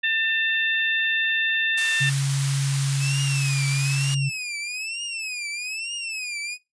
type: harmonic tone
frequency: 896 Hz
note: A5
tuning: 31 cents sharp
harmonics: 2 / 3 / 4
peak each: -22 / -26 / -28 dBFS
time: 0.03-2.1 s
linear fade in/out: 10 ms
type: high-pass noise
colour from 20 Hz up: white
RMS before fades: -29 dBFS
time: 1.77-4.15 s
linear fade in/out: 10 ms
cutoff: 1100 Hz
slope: 12 dB/octave
type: tone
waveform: sine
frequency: 137.9 Hz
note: C#3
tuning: 9 cents flat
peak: -20 dBFS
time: 2-4.3 s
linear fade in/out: 20 ms
type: tone with vibrato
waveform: sawtooth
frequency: 2564 Hz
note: E7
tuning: 49 cents flat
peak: -25 dBFS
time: 2.99-6.58 s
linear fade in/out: 50 ms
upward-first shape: triangle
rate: 1.1 Hz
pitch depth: 190 cents each way
effects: noise-tail reverb RT60 0.2 s tail -20 dB re dry + resampled to 22050 Hz